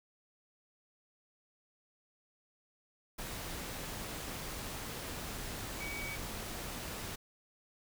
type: tone in noise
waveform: sine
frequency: 2267 Hz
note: C#7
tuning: 38 cents sharp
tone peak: -41 dBFS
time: 5.8-6.16 s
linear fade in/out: 10 ms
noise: pink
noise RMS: -42 dBFS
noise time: 3.18-7.16 s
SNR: -2 dB
effects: none